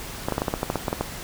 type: clicks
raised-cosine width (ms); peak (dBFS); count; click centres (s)
1; -9; 12; 0.285 / 0.323 / 0.381 / 0.419 / 0.482 / 0.539 / 0.631 / 0.701 / 0.757 / 0.882 / 0.929 / 1.01
effects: pink hiss -36 dBFS RMS until 1.23 s